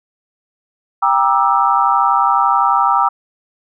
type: chord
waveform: sine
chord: E half-diminished seventh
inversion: first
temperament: just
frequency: 791.1 / 949.3 / 1186.7 / 1318.5 Hz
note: G5 / Bb5 / D6 / E6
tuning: +16 / +31 / +18 / 0 cents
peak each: -16 dBFS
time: 1.02-3.09 s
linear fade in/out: 10 ms
effects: none